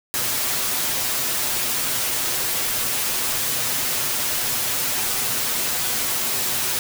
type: noise with comb filter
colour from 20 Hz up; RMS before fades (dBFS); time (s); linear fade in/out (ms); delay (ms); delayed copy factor
white; -23; 0.14-6.79; 0; 8; +0.65
effects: none